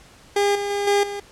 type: tone with level steps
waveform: 30% pulse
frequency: 404.9 Hz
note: G#4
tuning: 44 cents flat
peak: -14 / -21 / -19 / -13 / -25 dBFS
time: 0.36-1.2 s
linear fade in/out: 5 ms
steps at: 0.55 / 0.7 / 0.87 / 1.03 s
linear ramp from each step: 5 ms
effects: pink hiss -49 dBFS RMS until 1.31 s + low-pass 9000 Hz 12 dB/octave